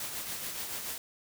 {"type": "noise with tremolo", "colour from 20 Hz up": "white", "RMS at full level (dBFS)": -36, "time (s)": [0, 0.98], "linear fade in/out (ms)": 2, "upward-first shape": "triangle", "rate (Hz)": 7, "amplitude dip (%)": 45, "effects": []}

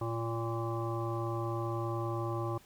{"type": "harmonic tone", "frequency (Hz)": 115.1, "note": "A#2", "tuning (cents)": -22, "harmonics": [1, 3, 5, 7, 9, 10], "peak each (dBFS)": [-35, -37, -42, -43, -43, -43], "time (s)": [0.01, 2.58], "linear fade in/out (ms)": 5, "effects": ["pink hiss -60 dBFS RMS until 2.65 s"]}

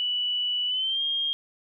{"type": "tone with pitch glide", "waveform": "sine", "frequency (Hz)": [2958, 3226], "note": ["F#7", "G7"], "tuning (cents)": [-1, 49], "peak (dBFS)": -24, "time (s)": [0, 1.33], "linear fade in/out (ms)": 0, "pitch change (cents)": 150, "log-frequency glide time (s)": [0.67, 1.02], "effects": []}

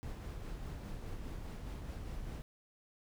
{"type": "noise with tremolo", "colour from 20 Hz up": "brown", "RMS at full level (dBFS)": -42, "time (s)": [0.03, 2.42], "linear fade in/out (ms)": 0, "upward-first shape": "sine", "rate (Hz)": 4.9, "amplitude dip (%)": 30, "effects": []}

